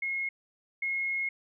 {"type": "tone pair in turn", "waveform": "sine", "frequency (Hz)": [2161, 2161], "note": ["C#7", "C#7"], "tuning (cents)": [-45, -45], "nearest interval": "unison", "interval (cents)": 0, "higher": "neither", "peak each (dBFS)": [-29, -28], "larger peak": "second", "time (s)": [[0.02, 0.29], [0.82, 1.29]], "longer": "second", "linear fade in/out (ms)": 5, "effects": []}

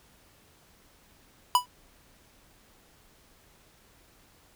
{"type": "tone with exponential decay", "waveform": "square", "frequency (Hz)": 987.8, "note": "B5", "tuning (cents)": 0, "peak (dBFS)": -15, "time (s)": [1.55, 1.66], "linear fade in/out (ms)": 1, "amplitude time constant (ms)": 23, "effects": ["pink hiss -60 dBFS RMS until 4.55 s"]}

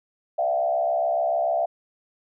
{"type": "tone with frequency modulation", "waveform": "sine", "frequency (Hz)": 676, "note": "E5", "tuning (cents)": 43, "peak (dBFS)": -20, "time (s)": [0.38, 1.66], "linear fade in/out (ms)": 10, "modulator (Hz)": 67, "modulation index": 1.1, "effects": []}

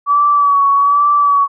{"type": "tone with vibrato", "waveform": "sine", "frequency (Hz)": 1141, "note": "C#6", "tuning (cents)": 50, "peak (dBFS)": -8, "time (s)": [0.06, 1.48], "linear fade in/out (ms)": 50, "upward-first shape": "sine", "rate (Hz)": 1.2, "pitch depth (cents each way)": 37, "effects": []}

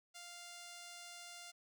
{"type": "tone", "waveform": "5% pulse", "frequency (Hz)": 698.5, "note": "F5", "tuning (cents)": 0, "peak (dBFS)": -39, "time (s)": [0.14, 1.52], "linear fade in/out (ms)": 20, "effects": []}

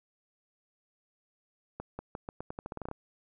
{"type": "accelerating click train", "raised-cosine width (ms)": 1, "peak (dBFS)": -24, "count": 14, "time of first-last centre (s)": [1.8, 2.914], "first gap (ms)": 190, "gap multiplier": 0.85, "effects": []}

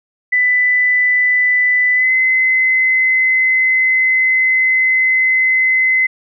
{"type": "tone with pitch glide", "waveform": "sine", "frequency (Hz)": [1993, 2045], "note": ["B6", "C7"], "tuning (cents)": [15, -40], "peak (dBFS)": -10, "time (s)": [0.32, 6.07], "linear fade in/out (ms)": 10, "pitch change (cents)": 45, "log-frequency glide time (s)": [1.94, 2.12], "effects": []}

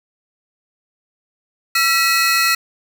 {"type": "tone cluster", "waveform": "45% pulse", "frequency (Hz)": [1345, 1943, 2556, 4304], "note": ["E6", "B6", "D#7", "C8"], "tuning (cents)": [34, -29, 46, 48], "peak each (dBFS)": -19, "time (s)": [1.75, 2.55], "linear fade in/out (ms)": 5, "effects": ["8-bit"]}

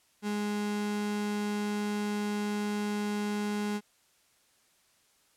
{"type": "tone", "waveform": "35% pulse", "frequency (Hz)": 207.6, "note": "G#3", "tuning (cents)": 0, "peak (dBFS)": -28, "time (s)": [0.22, 3.81], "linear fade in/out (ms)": 50, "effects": ["white hiss -67 dBFS RMS until 5.36 s", "low-pass 11000 Hz 12 dB/octave"]}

